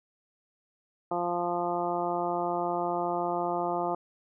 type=harmonic tone; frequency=174.61 Hz; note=F3; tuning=in tune; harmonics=1 / 2 / 3 / 4 / 5 / 6 / 7; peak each=-40 / -33 / -36 / -31 / -34 / -39 / -38 dBFS; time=1.11-3.95 s; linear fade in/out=5 ms; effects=none